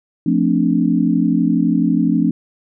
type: chord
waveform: sine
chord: D minor seventh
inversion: first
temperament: equal with one note detuned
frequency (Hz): 174.61 / 221.4 / 261.6 / 293.7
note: F3 / A3 / C4 / D4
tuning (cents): 0 / +11 / 0 / 0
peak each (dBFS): -18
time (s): 0.26-2.31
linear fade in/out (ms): 5
effects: none